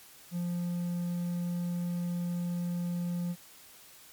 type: tone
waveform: triangle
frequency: 174.61 Hz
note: F3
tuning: in tune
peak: -28 dBFS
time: 0.31-3.36 s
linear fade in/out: 50 ms
effects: white hiss -54 dBFS RMS until 4.12 s + MP3 96 kbps